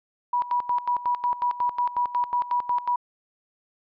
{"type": "tone with tremolo", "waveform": "sine", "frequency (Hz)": 975, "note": "B5", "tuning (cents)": -23, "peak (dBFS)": -20, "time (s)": [0.33, 2.96], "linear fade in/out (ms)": 5, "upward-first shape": "square", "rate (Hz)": 5.5, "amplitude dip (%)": 80, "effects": ["resampled to 11025 Hz"]}